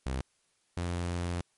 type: tone pair in turn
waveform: sawtooth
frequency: 65.41 / 87.31 Hz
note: C2 / F2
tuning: 0 / 0 cents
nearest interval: perfect fourth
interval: 500 cents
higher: second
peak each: -27 dBFS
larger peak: neither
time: 0.06-0.21 / 0.77-1.41 s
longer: second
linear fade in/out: 0 ms
effects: white hiss -72 dBFS RMS until 1.57 s + MP3 48 kbps